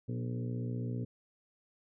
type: harmonic tone with a mistuned harmonic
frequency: 60 Hz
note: B1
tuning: 49 cents flat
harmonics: 2 / 3 / 4 / 5 / 6 / 7 / 8 / 9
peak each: -35 / -44 / -41 / -48 / -54 / -47 / -51 / -58 dBFS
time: 0.08-1.05 s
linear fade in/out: 10 ms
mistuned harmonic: 4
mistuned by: +33 cents
effects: none

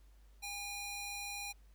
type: tone with high-pass filter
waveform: square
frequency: 813 Hz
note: G#5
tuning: 37 cents flat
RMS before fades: -43 dBFS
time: 0.42-1.53 s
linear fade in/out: 20 ms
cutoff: 1900 Hz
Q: 0.69
effects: added 50 Hz sine -58 dBFS peak until 1.74 s + pink hiss -73 dBFS RMS until 1.74 s

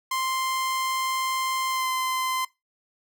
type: tone with pitch glide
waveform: sawtooth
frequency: 1046.5 to 1034.5 Hz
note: C6 to C6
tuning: 0 to -20 cents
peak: -21 dBFS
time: 0.11-2.45 s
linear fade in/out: 5 ms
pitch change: -20 cents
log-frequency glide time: 1.69-1.88 s
effects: noise-tail reverb RT60 0.2 s tail -20 dB re dry

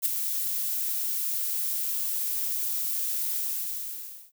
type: noise with ADSR envelope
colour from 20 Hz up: violet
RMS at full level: -22 dBFS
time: 0.02-4.32 s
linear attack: 36 ms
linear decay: 9 ms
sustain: -7 dB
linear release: 920 ms
effects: none

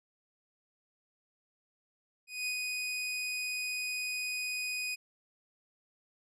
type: tone with ADSR envelope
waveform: sawtooth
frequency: 2489 Hz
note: D#7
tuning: in tune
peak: -28 dBFS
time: 2.27-4.96 s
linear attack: 200 ms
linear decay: 81 ms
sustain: -2 dB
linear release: 22 ms
effects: low-pass 12000 Hz 12 dB/octave

